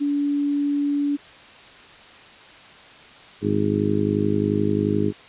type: tone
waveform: sine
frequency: 287.1 Hz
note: D4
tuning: 39 cents flat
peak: -19 dBFS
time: 0-1.17 s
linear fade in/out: 20 ms
type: harmonic tone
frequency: 51.4 Hz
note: G#1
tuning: 17 cents flat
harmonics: 2 / 3 / 4 / 5 / 6 / 7 / 8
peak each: -27 / -30 / -24 / -29 / -24 / -29 / -25 dBFS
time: 3.41-5.13 s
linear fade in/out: 50 ms
effects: white hiss -45 dBFS RMS until 5.28 s + resampled to 8000 Hz